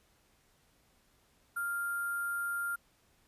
sine tone with sample-and-hold, 1396.9 Hz, F6, in tune, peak -32 dBFS, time 1.56-2.76 s, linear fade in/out 10 ms, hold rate 11025 Hz, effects pink hiss -69 dBFS RMS until 3.27 s + resampled to 32000 Hz

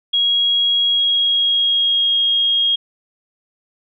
sine tone with pitch glide, 3300 to 3262 Hz, G#7 to G#7, -12 to -32 cents, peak -13 dBFS, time 0.13-2.76 s, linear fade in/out 10 ms, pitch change -20 cents, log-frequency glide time 0.9-2.2 s, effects none

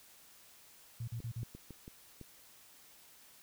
sine tone bursts, 116.5 Hz, A#2, 1 cent flat, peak -37 dBFS, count 4, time 1-1.437 s, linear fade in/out 5 ms, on 77 ms, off 43 ms
clicks, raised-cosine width 3 ms, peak -35 dBFS, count 6, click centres 1.203 / 1.431 / 1.55 / 1.707 / 1.879 / 2.213 s
effects white hiss -60 dBFS RMS until 3.42 s

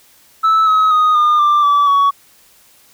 sine tone with pitch steps, 1310 / 1277.1 / 1245.1 / 1213.8 / 1183.4 / 1153.7 / 1124.7 Hz, E6 / D#6 / D#6 / D#6 / D6 / D6 / C#6, -11 / +45 / +1 / -43 / +13 / -31 / +25 cents, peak -6 dBFS, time 0.43-2.11 s, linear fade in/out 20 ms, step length 240 ms, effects tanh soft clip ceiling -8 dBFS + white hiss -49 dBFS RMS until 2.93 s

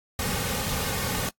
pink noise with comb filter, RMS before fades -28 dBFS, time 0.19-1.29 s, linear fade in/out 2 ms, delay 3 ms, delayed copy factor -0.6, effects noise-tail reverb RT60 0.1 s tail -22 dB re dry + AAC 64 kbps

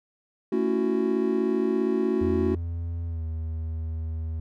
triangle chord, F# minor seventh, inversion first, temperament just, 222 / 277.5 / 333 / 370 Hz, A3 / C#4 / E4 / F#4, +16 / +2 / +18 / 0 cents, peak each -26 / -27 / -27 / -23 dBFS, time 0.52-2.55 s, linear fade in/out 5 ms
triangle tone with pitch glide, 84.4 to 80.31 Hz, E2 to E2, +41 to -45 cents, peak -26 dBFS, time 2.21-4.4 s, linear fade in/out 5 ms, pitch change -86 cents, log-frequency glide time 3.06-3.24 s
effects none

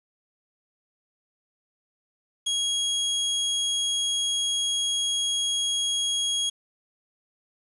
sawtooth tone, 3300 Hz, G#7, 12 cents flat, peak -20 dBFS, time 2.46-6.5 s, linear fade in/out 10 ms, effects resampled to 24000 Hz + 8-bit

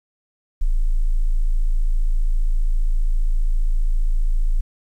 sine tone, 27.5 Hz, A0, in tune, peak -14 dBFS, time 0.61-4.61 s, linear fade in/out 10 ms, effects 9-bit

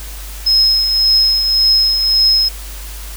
sine tone with tremolo, 5140 Hz, E8, 45 cents flat, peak -7 dBFS, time 0.46-2.49 s, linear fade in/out 10 ms, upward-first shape triangle, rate 1.8 Hz, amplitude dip 50%, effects added 50 Hz sine -27 dBFS peak until 3.16 s + white hiss -33 dBFS RMS until 3.16 s

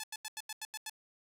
5% pulse tone bursts, 865 Hz, A5, 30 cents flat, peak -27 dBFS, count 8, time 0-0.897 s, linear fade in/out 2 ms, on 36 ms, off 87 ms, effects none

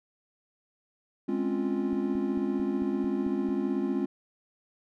triangle chord, Db major seventh, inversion second, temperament equal, 207.7 / 261.6 / 277.2 / 349.2 Hz, Ab3 / C4 / Db4 / F4, 0 / 0 / 0 / 0 cents, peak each -30 dBFS, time 1.28-4.06 s, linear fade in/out 10 ms
click train, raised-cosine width 5 ms, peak -34 dBFS, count 8, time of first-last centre 1.93-3.489 s, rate 4.49 Hz
effects none

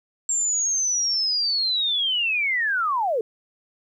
sine linear sweep, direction down, 7459 to 415.3 Hz, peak -20 dBFS, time 0.29-3.21 s, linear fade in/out 2 ms, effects 10-bit

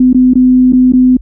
sine tone with dropouts, 253.8 Hz, B3, 47 cents sharp, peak -3 dBFS, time 0-1.17 s, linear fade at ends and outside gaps 5 ms, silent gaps 0.131-0.145 / 0.336-0.354 / 0.724-0.731 / 0.923-0.934 s, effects added 50 Hz sine -27 dBFS peak until 1.21 s

